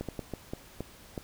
slowing click train, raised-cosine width 2 ms, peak -21 dBFS, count 7, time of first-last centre 0.01-1.178 s, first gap 77 ms, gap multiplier 1.37, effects pink hiss -53 dBFS RMS until 1.23 s

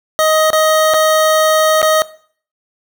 25% pulse tone with dropouts, 627 Hz, D#5, 13 cents sharp, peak -6 dBFS, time 0.19-2.02 s, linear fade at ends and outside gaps 0 ms, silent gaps 0.503-0.531 / 0.937-0.942 / 1.817-1.828 s, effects noise-tail reverb RT60 0.5 s tail -18 dB re dry

